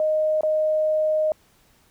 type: tone with dropouts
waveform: sine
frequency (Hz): 620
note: D#5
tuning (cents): -6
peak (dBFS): -18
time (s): 0-1.32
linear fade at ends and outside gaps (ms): 1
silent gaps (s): 0.409-0.433
effects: pink hiss -59 dBFS RMS until 1.9 s